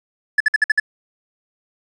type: tone bursts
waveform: triangle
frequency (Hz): 1723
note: A6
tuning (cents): -37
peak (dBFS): -9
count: 6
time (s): 0.38-0.799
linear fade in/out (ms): 5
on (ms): 24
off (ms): 55
effects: resampled to 22050 Hz + 8-bit